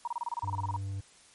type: tone bursts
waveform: sine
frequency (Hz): 948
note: A#5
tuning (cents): +29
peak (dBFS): -30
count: 14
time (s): 0.05-0.764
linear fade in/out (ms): 2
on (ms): 25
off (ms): 28
type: tone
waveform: triangle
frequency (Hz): 98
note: G2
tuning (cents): 0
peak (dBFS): -31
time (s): 0.43-1.01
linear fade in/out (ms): 10
effects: white hiss -58 dBFS RMS until 1.34 s + MP3 48 kbps